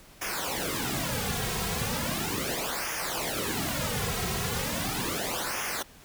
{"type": "noise with flanger", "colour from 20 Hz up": "pink", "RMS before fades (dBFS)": -31, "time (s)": [0.21, 5.83], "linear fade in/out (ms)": 10, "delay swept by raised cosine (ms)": [0.24, 3.44], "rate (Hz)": 0.37, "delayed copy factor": -0.85, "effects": ["pink hiss -53 dBFS RMS until 6.04 s"]}